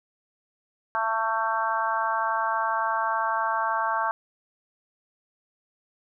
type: harmonic tone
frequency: 223.5 Hz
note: A3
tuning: 27 cents sharp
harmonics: 3 / 4 / 5 / 6 / 7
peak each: -32 / -27 / -28 / -32 / -31 dBFS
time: 0.95-4.11 s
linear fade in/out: 0 ms
effects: none